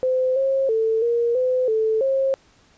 sine tone with pitch steps, 514 / 538 / 445.3 / 470.7 / 509 / 439.8 / 537 Hz, C5 / C5 / A4 / A#4 / C5 / A4 / C5, -31 / +48 / +21 / +17 / -48 / -1 / +45 cents, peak -17 dBFS, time 0.03-2.34 s, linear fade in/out 0 ms, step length 330 ms, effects pink hiss -56 dBFS RMS until 2.77 s + resampled to 16000 Hz

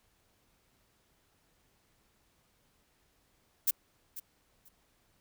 violet noise with echo, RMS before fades -26 dBFS, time 3.67-3.71 s, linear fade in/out 10 ms, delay 490 ms, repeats 2, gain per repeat -15 dB, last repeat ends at 4.69 s, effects pink hiss -71 dBFS RMS until 5.2 s

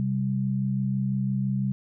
sine tone pair together, 130.8 / 196.77 Hz, C3 / G3, 0 / +7 cents, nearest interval perfect fifth, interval 707 cents, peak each -26 dBFS, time 0-1.72 s, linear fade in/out 0 ms, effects none

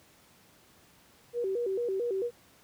sine tone with vibrato, 428.9 Hz, A4, 44 cents flat, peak -28 dBFS, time 1.33-2.31 s, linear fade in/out 50 ms, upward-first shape square, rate 4.5 Hz, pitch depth 190 cents each way, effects pink hiss -60 dBFS RMS until 2.63 s + high-pass 80 Hz 12 dB/octave

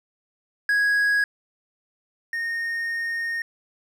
triangle tone pair in turn, 1658 / 1845.5 Hz, G#6 / A#6, -3 / -18 cents, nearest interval major second, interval 185 cents, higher second, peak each -16 / -23 dBFS, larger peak first, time 0.69-1.24 / 2.33-3.42 s, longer second, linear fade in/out 2 ms, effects none

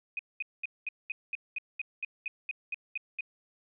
sine tone bursts, 2500 Hz, D#7, 8 cents sharp, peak -31 dBFS, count 14, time 0.17-3.208 s, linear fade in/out 2 ms, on 22 ms, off 210 ms, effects none

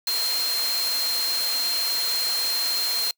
sine tone in noise, 4186 Hz, C8, in tune, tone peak -23 dBFS, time 0.07-3.11 s, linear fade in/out 2 ms, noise white, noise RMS -29 dBFS, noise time 0.07-3.11 s, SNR +3 dB, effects noise-tail reverb RT60 0.1 s tail -26 dB re dry + high-pass 400 Hz 12 dB/octave

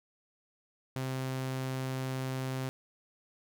sawtooth tone, 131 Hz, C3, 2 cents sharp, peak -29 dBFS, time 0.96-2.69 s, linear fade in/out 0 ms, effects none

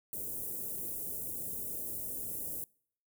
white band-stop noise, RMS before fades -39 dBFS, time 0.13-2.64 s, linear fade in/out 0 ms, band 520 to 9600 Hz, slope 24 dB/octave, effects noise-tail reverb RT60 0.6 s tail -26 dB re dry

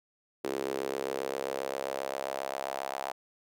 sawtooth tone with high-pass filter sweep, 67.5 Hz, C#2, 45 cents flat, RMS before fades -35 dBFS, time 0.44-3.12 s, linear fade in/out 5 ms, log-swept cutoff 380 to 740 Hz, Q 3.3, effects none

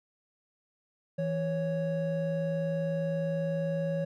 triangle tone pair together, 164.82 / 554.4 Hz, E3 / C#5, 0 / 0 cents, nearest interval octave + major sixth, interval 2100 cents, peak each -29 / -29 dBFS, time 1.18-4.05 s, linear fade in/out 10 ms, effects none

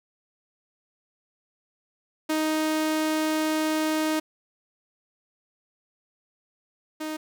sawtooth tone pair in turn, 311.9 / 310.6 Hz, D#4 / D#4, +4 / -3 cents, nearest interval unison, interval 7 cents, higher first, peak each -19 / -26 dBFS, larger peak first, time 2.29-4.2 / 7-7.17 s, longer first, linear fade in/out 10 ms, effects none

